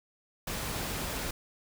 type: noise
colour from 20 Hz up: pink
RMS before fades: -35 dBFS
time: 0.47-1.31 s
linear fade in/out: 5 ms
effects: none